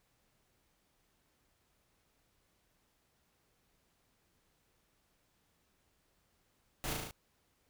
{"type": "noise with echo", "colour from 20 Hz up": "pink", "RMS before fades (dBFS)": -39, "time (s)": [6.84, 6.93], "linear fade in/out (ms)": 0, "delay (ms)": 36, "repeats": 5, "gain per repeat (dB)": -2, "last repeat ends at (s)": 7.11, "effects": ["pink hiss -75 dBFS RMS until 7.69 s"]}